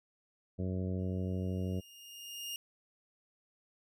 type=harmonic tone; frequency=92.8 Hz; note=F#2; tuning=6 cents sharp; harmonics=1 / 2 / 3 / 4 / 5 / 6 / 7; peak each=-35 / -37 / -44 / -45 / -46 / -49 / -52 dBFS; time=0.58-1.81 s; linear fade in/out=20 ms
type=tone with exponential growth; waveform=sawtooth; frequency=2833 Hz; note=F7; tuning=24 cents sharp; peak=-34 dBFS; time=0.99-2.56 s; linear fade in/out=1 ms; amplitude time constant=340 ms
effects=none